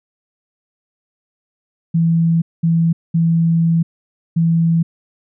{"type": "tone bursts at uneven times", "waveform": "sine", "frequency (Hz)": 165.8, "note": "E3", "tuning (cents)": 10, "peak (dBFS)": -11, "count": 4, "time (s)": [[1.94, 2.42], [2.63, 2.93], [3.14, 3.83], [4.36, 4.83]], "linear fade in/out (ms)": 10, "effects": []}